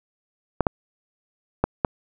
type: clicks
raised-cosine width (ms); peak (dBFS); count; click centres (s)
1; -4; 4; 0.607 / 0.668 / 1.64 / 1.848
effects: none